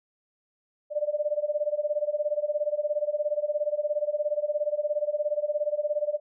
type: tone with tremolo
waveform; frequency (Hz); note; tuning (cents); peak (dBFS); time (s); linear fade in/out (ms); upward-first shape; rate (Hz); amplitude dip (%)
sine; 595; D5; +22; -21; 0.9-6.2; 50; sine; 17; 90
effects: none